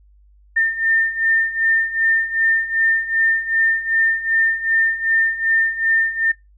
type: beating tone pair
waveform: sine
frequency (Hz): 1805 / 1807.6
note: A6 / A6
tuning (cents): +44 / +46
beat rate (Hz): 2.6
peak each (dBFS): -21 / -17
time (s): 0.56-6.32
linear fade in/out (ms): 10
effects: noise-tail reverb RT60 0.2 s tail -24 dB re dry + added 50 Hz sine -48 dBFS peak until 6.57 s